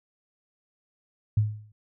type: tone with exponential decay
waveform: sine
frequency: 106.4 Hz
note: G#2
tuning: 42 cents sharp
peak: -16 dBFS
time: 1.37-1.72 s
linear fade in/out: 5 ms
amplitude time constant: 76 ms
effects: none

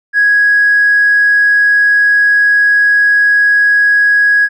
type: tone with tanh clipping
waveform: triangle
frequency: 1661.2 Hz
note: G#6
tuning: in tune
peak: -6 dBFS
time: 0.13-4.49 s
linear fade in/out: 50 ms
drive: 4 dB
effects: none

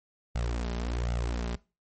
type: tone with flanger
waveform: sawtooth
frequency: 59 Hz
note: A#1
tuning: 22 cents sharp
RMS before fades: -31 dBFS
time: 0.35-1.56 s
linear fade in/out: 5 ms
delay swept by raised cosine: 1.4 to 5 ms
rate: 1.3 Hz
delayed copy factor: +0.75
effects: noise-tail reverb RT60 0.3 s tail -21 dB re dry + MP3 32 kbps

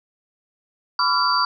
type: tone cluster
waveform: sine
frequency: 1001 / 1151 / 1377 / 4651 Hz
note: B5 / D6 / F6 / D8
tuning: +23 / -35 / -25 / -18 cents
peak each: -22 dBFS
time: 0.99-1.45 s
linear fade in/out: 2 ms
effects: none

